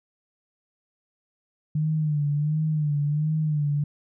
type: tone with vibrato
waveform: sine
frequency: 150.7 Hz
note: D3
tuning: 45 cents sharp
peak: -21 dBFS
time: 1.75-3.84 s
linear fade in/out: 5 ms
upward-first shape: sine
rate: 1.4 Hz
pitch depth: 67 cents each way
effects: none